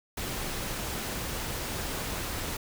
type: noise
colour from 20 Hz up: pink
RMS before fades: -34 dBFS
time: 0.17-2.57 s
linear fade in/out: 5 ms
effects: none